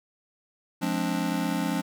square chord, D half-diminished seventh, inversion first, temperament just, 176.2 / 211.4 / 264.3 / 293.7 Hz, F3 / Ab3 / C4 / D4, +16 / +31 / +18 / 0 cents, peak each -31 / -33 / -32 / -32 dBFS, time 0.81-1.82 s, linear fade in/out 20 ms, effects none

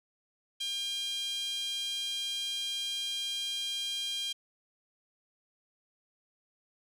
5% pulse tone with high-pass filter, 802 Hz, G5, 39 cents sharp, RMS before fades -35 dBFS, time 0.6-4.33 s, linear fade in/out 10 ms, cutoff 3100 Hz, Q 8, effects none

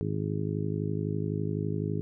harmonic tone, 51.91 Hz, G#1, in tune, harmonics 2 / 3 / 4 / 5 / 6 / 7 / 8, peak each -33 / -32 / -38 / -39 / -38 / -42 / -37 dBFS, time 0.01-2.01 s, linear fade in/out 0 ms, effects none

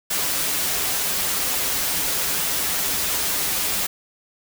white noise with comb filter, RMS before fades -23 dBFS, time 0.1-3.87 s, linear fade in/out 10 ms, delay 8.6 ms, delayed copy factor -0.55, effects none

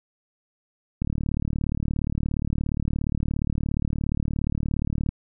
click train, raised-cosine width 5 ms, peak -13 dBFS, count 152, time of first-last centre 1.02-5.09 s, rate 37.1 Hz, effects none

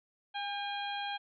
harmonic tone with a mistuned harmonic, 812 Hz, G#5, 39 cents flat, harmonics 1 / 2 / 3 / 4 / 5, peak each -37 / -42 / -45 / -41 / -49 dBFS, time 0.34-1.18 s, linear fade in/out 20 ms, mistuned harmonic 2, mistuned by -27 cents, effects none

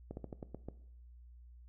slowing click train, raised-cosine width 2 ms, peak -29 dBFS, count 7, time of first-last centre 0.11-0.686 s, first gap 61 ms, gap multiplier 1.18, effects noise-tail reverb RT60 0.7 s tail -17 dB re dry + added 60 Hz sine -53 dBFS peak until 1.68 s

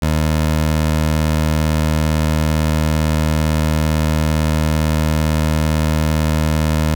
20% pulse tone, 77.78 Hz, D#2, in tune, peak -9 dBFS, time 0.02-6.95 s, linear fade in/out 5 ms, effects none

